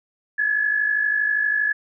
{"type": "tone pair together", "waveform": "sine", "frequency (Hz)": [1657.5, 1710], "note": ["G#6", "A6"], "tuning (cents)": [-4, -50], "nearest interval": "minor second", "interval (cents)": 54, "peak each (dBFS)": [-25, -19], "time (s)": [0.38, 1.73], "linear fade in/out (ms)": 10, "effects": []}